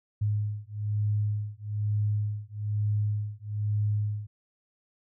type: beating tone pair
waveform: sine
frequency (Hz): 104.2 / 105.3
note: G#2 / G#2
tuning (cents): +6 / +24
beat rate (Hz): 1.1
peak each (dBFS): -29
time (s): 0.21-4.27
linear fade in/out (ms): 10
effects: none